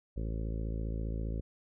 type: harmonic tone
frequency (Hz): 55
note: A1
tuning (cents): 0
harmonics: 1 / 2 / 3 / 4 / 5 / 6 / 7 / 8 / 9 / 10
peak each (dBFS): -34 / -40 / -44 / -46 / -48 / -50 / -51 / -52 / -53 / -54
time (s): 0.16-1.41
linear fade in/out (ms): 10
effects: none